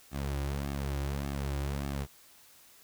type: tone with flanger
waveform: sawtooth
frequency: 69.9 Hz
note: C#2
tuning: 15 cents sharp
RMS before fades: -34 dBFS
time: 0.11-2.07 s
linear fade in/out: 50 ms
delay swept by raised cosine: 2 to 4.6 ms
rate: 1.7 Hz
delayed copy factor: -0.65
effects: white hiss -58 dBFS RMS until 2.83 s